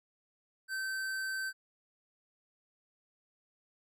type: tone with tanh clipping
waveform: sine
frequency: 1546 Hz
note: G6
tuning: 24 cents flat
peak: -36 dBFS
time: 0.68-1.53 s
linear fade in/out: 50 ms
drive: 18 dB
effects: none